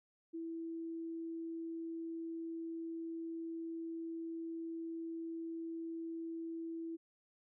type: tone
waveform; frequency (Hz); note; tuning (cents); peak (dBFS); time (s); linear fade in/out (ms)
sine; 329.6; E4; 0; -40; 0.33-6.97; 20
effects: none